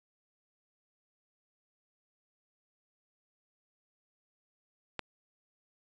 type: click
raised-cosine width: 0.3 ms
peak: -18 dBFS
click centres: 4.993 s
effects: resampled to 16000 Hz